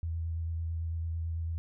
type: tone with vibrato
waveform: sine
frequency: 82.41 Hz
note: E2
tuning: in tune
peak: -31 dBFS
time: 0.03-1.58 s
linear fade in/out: 0 ms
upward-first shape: square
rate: 9 Hz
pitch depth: 15 cents each way
effects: none